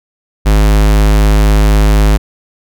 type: tone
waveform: square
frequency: 52 Hz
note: G#1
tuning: 3 cents sharp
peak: -6 dBFS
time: 0.45-2.18 s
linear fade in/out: 20 ms
effects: none